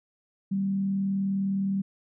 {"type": "tone with frequency modulation", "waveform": "sine", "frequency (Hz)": 195, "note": "G3", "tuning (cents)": -9, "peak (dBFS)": -24, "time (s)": [0.51, 1.82], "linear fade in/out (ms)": 10, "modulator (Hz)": 39.7, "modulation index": 0.26, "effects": []}